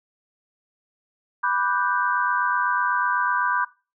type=chord; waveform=sine; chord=G major seventh; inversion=first; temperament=equal; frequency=987.8 / 1174.7 / 1480 / 1568 Hz; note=B5 / D6 / F#6 / G6; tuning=0 / 0 / 0 / 0 cents; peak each=-24 / -26 / -28 / -25 dBFS; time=1.43-3.65 s; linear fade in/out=10 ms; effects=noise-tail reverb RT60 0.3 s tail -19 dB re dry